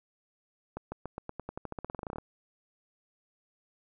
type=accelerating click train; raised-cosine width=1 ms; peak=-23 dBFS; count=21; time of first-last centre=0.77-2.184 s; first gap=150 ms; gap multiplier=0.91; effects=none